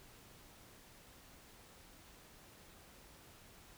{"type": "silence", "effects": ["pink hiss -60 dBFS RMS until 3.77 s"]}